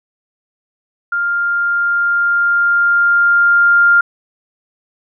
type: tone with level ramp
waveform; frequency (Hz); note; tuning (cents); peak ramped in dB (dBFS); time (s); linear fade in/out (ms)
sine; 1400; F6; +4; -14 to -6; 1.12-4.01; 5
effects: none